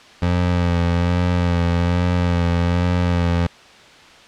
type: tone with vibrato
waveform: 25% pulse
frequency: 87.31 Hz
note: F2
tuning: in tune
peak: -12 dBFS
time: 0.22-3.47 s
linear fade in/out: 5 ms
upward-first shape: sine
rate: 1.2 Hz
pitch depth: 29 cents each way
effects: white hiss -44 dBFS RMS until 4.27 s + low-pass 4000 Hz 12 dB/octave